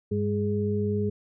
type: tone cluster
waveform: sine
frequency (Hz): 100.1 / 203.9 / 416.7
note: G2 / G#3 / G#4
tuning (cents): +37 / -32 / +6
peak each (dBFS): -28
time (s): 0.11-1.1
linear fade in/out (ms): 10
effects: none